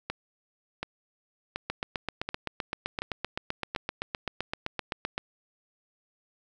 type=two click trains; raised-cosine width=0.3 ms; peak=-15 / -14 dBFS; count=6 / 28; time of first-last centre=0.1-3.75 / 1.7-5.179 s; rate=1.37 / 7.76 Hz; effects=none